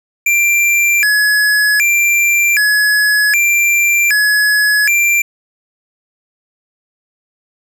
square tone with vibrato, 2000 Hz, B6, 21 cents sharp, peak -10 dBFS, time 0.26-5.22 s, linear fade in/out 5 ms, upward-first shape square, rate 0.65 Hz, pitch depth 290 cents each way, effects none

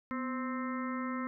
harmonic tone with a mistuned harmonic, 261.6 Hz, C4, in tune, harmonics 1 / 2 / 4 / 5 / 6 / 7 / 8, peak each -35 / -45 / -42 / -42 / -54 / -47 / -48 dBFS, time 0.11-1.27 s, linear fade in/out 0 ms, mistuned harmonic 1, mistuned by -76 cents, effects none

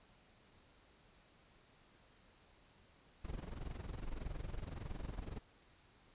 brown noise with amplitude modulation, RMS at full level -41 dBFS, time 3.24-5.39 s, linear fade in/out 10 ms, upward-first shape sine, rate 21.7 Hz, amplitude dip 80%, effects pink hiss -67 dBFS RMS until 6.14 s + resampled to 8000 Hz

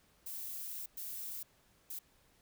violet noise bursts at uneven times, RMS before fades -43 dBFS, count 3, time 0.26-0.86 / 0.97-1.43 / 1.9-1.99 s, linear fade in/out 5 ms, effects pink hiss -69 dBFS RMS until 2.41 s

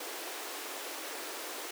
pink high-pass noise, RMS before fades -41 dBFS, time 0-1.71 s, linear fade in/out 5 ms, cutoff 300 Hz, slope 48 dB/octave, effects none

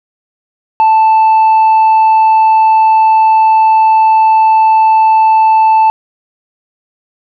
sine tone with tanh clipping, 880 Hz, A5, in tune, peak -5 dBFS, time 0.8-5.9 s, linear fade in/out 0 ms, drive 2 dB, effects none

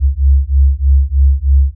sine beating tone pair, 67 / 70.2 Hz, C2 / C#2, +42 / +22 cents, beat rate 3.2 Hz, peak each -10 dBFS, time 0-1.75 s, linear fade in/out 50 ms, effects none

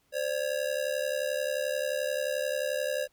square ring-modulated tone, 554.4 Hz, C#5, in tune, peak -26 dBFS, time 0.12-3.08 s, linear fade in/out 50 ms, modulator 35.7 Hz, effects pink hiss -70 dBFS RMS until 3.12 s

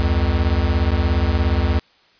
square beating tone pair, 69.1 / 86.1 Hz, C#2 / F2, -5 / -24 cents, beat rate 17 Hz, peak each -19 dBFS, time 0-1.8 s, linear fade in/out 0 ms, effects white hiss -55 dBFS RMS until 2.19 s + resampled to 11025 Hz

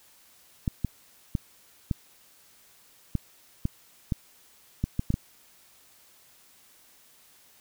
clicks, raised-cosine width 5 ms, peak -13 dBFS, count 11, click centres 0.678 / 0.847 / 1.352 / 1.912 / 3.153 / 3.654 / 4.122 / 4.84 / 4.994 / 5.104 / 5.141 s, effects white hiss -58 dBFS RMS until 7.6 s

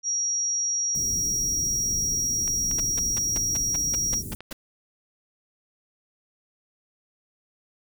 sine tone, 5680 Hz, F8, 28 cents sharp, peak -23 dBFS, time 0.03-4.23 s, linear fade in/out 50 ms
pink band-stop noise, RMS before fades -35 dBFS, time 0.95-4.35 s, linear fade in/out 0 ms, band 330 to 8600 Hz, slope 24 dB/octave
clicks, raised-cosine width 0.3 ms, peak -23 dBFS, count 3, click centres 2.478 / 2.713 / 4.406 s
pink noise bursts, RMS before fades -34 dBFS, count 10, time 2.78-4.53 s, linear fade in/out 5 ms, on 22 ms, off 170 ms
effects none

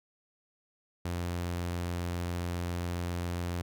sawtooth tone, 87.31 Hz, F2, in tune, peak -28 dBFS, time 1.05-3.62 s, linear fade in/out 5 ms, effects none

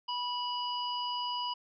harmonic tone, 980 Hz, B5, 14 cents flat, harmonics 1 / 3 / 5, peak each -34 / -37 / -41 dBFS, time 0.08-1.54 s, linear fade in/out 10 ms, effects none

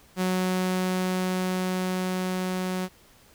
sawtooth tone with level ramp, 184.5 Hz, F#3, 5 cents flat, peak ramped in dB -19 to -23 dBFS, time 0.16-2.89 s, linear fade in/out 50 ms, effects pink hiss -56 dBFS RMS until 3.34 s

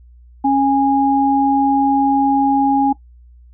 sine tone pair together, 274.5 / 823.2 Hz, C#4 / G#5, -17 / -16 cents, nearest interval octave + perfect fifth, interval 1901 cents, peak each -14 dBFS, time 0.44-2.93 s, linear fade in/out 10 ms, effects noise-tail reverb RT60 0.1 s tail -17 dB re dry + added 60 Hz sine -41 dBFS peak until 3.53 s

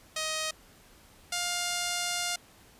5% pulse tone pair in turn, 628 / 704.9 Hz, D#5 / F5, +16 / +16 cents, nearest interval major second, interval 200 cents, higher second, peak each -19 / -18 dBFS, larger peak second, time 0.16-0.51 / 1.32-2.36 s, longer second, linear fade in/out 5 ms, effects pink hiss -57 dBFS RMS until 2.79 s + resampled to 32000 Hz

